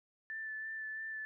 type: tone with vibrato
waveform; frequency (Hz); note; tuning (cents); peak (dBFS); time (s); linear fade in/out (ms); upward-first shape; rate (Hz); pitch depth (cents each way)
sine; 1760; A6; 0; -39; 0.3-1.25; 0; sine; 3; 16
effects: none